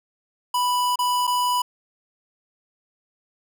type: tone with dropouts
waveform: square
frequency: 987.8 Hz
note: B5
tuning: in tune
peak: -20 dBFS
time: 0.54-1.62 s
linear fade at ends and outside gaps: 5 ms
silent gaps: 0.958-0.989 / 1.27-1.275 s
effects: none